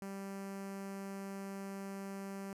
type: tone with notch filter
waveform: sawtooth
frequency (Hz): 196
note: G3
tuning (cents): 0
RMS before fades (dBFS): -44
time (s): 0.02-2.53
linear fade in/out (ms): 0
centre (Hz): 3600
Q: 1.2
effects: resampled to 32000 Hz